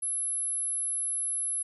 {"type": "tone", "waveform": "sine", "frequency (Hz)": 11000, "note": "F9", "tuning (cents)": -27, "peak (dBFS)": -28, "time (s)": [0.02, 1.63], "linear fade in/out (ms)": 10, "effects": []}